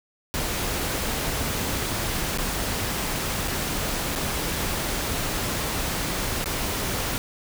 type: noise with dropouts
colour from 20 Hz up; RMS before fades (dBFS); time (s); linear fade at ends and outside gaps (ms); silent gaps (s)
pink; -27; 0.34-7.18; 0; 2.375-2.385 / 3.477-3.481 / 4.153-4.159 / 6.442-6.458
effects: none